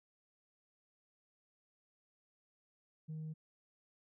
sine tone, 156.5 Hz, D#3, 10 cents sharp, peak -39 dBFS, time 3.08-3.34 s, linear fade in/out 20 ms, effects tanh soft clip ceiling -39 dBFS

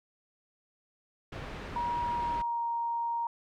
pink low-pass noise, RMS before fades -41 dBFS, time 1.32-2.42 s, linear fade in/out 5 ms, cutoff 2600 Hz, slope 12 dB/octave
sine tone with pitch glide, 954 to 934.9 Hz, A#5 to A#5, +40 to +5 cents, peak -29 dBFS, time 1.76-3.27 s, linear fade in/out 2 ms, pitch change -35 cents, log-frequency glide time 2.04-2.65 s
effects none

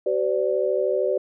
sine tone cluster, 381.7 / 511 / 584 Hz, G4 / C5 / D5, -46 / -41 / -10 cents, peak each -24 dBFS, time 0.06-1.18 s, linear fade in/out 5 ms, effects none

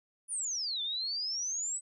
sine exponential two-way sweep, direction down then up, 9956 to 3487 to 8120 Hz, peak -32 dBFS, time 0.28-1.81 s, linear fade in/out 50 ms, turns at 0.82 s, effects none

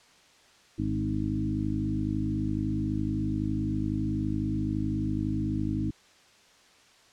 harmonic tone with a mistuned harmonic, 51.91 Hz, G#1, in tune, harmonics 1 / 2 / 3 / 4 / 5 / 6, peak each -36 / -32 / -36 / -34 / -34 / -32 dBFS, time 0.78-5.91 s, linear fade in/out 10 ms, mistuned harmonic 5, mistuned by +15 cents, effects white hiss -58 dBFS RMS until 7.12 s + low-pass 6000 Hz 12 dB/octave

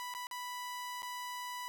sawtooth tone with dropouts, 987.8 Hz, B5, in tune, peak -36 dBFS, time 0-1.68 s, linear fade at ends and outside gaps 0 ms, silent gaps 0.139-0.149 / 0.269-0.312 / 1.021-1.03 s, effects 12-bit

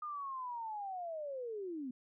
sine linear sweep, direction down, 1227 to 241.3 Hz, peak -39 dBFS, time 0.02-1.91 s, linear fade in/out 5 ms, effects none

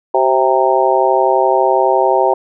harmonic tone with a mistuned harmonic, 131.8 Hz, C3, 13 cents sharp, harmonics 3 / 4 / 5 / 6 / 7, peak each -16 / -16 / -16 / -16 / -16 dBFS, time 0.14-2.34 s, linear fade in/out 5 ms, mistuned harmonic 3, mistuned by -45 cents, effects none

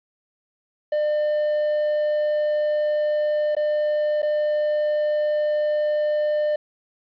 triangle tone with dropouts, 601 Hz, D5, 40 cents sharp, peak -17 dBFS, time 0.92-6.56 s, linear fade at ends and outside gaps 5 ms, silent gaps 3.551-3.566 / 4.22-4.228 s, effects resampled to 11025 Hz + 9-bit

